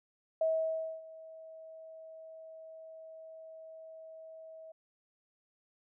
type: tone with ADSR envelope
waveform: sine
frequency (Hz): 643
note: E5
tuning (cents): -43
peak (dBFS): -26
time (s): 0.41-4.72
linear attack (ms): 4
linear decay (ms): 600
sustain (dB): -21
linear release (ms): 6
effects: none